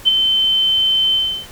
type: tone with ADSR envelope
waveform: sine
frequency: 3080 Hz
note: G7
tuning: 31 cents flat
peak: -6 dBFS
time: 0.05-1.47 s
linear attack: 30 ms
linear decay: 15 ms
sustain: -6 dB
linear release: 330 ms
effects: pink hiss -38 dBFS RMS until 1.51 s